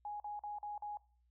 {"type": "tone bursts", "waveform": "sine", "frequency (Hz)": 830.6, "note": "G#5", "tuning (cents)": 0, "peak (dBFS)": -40, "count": 5, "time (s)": [0.05, 0.972], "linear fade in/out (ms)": 2, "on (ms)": 150, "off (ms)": 43, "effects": ["noise-tail reverb RT60 0.4 s tail -21 dB re dry", "added 60 Hz sine -70 dBFS peak until 1.3 s"]}